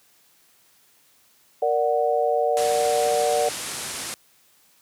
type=chord; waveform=sine; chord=Bb augmented; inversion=none; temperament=equal; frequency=466.2 / 587.3 / 740 Hz; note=Bb4 / D5 / F#5; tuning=0 / 0 / 0 cents; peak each=-23 dBFS; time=1.62-3.49 s; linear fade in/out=5 ms
type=low-pass noise; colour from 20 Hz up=white; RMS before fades=-32 dBFS; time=2.57-4.14 s; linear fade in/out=0 ms; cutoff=11000 Hz; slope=48 dB/octave
effects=white hiss -59 dBFS RMS until 4.81 s + high-pass 80 Hz 12 dB/octave